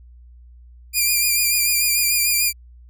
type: tone with vibrato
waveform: 5% pulse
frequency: 2400 Hz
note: D7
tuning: 37 cents sharp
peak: -7 dBFS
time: 0.93-2.53 s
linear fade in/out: 50 ms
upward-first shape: triangle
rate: 6.8 Hz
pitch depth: 45 cents each way
effects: added 60 Hz sine -42 dBFS peak until 2.89 s